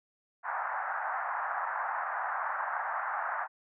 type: band-pass noise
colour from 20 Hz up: pink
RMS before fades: -34 dBFS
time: 0.43-3.48 s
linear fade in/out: 50 ms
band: 720 to 1700 Hz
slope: 48 dB/octave
effects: none